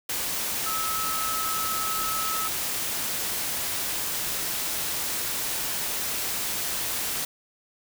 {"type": "tone in noise", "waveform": "sine", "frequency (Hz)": 1295, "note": "E6", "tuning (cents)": -31, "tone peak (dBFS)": -29, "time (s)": [0.66, 2.48], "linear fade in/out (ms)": 5, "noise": "white", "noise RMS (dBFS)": -29, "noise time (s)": [0.09, 7.25], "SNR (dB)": -3, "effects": []}